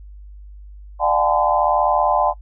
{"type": "tone cluster", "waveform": "sine", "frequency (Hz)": [597, 707, 782, 863, 1022], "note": ["D5", "F5", "G5", "A5", "C6"], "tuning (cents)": [28, 21, -4, -34, -41], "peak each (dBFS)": -21, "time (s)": [0.99, 2.34], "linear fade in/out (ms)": 50, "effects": ["noise-tail reverb RT60 0.1 s tail -19 dB re dry", "added 50 Hz sine -36 dBFS peak until 2.41 s"]}